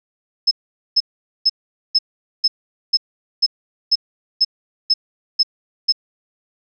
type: tone bursts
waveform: sine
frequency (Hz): 5200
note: E8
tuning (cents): -24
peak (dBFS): -10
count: 12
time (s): 0.47-5.924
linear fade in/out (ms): 10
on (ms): 42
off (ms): 450
effects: none